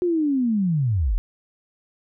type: linear sweep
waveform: sine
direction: down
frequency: 363.3 to 34.65 Hz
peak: -18 dBFS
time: 0.02-1.18 s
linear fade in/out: 0 ms
effects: none